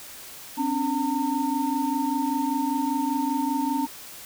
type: tone cluster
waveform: sine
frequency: 262.3 / 287.4 / 909 Hz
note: C4 / D4 / A#5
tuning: +4 / -37 / -44 cents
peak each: -27 dBFS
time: 0.57-3.87 s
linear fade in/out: 20 ms
effects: white hiss -42 dBFS RMS until 4.25 s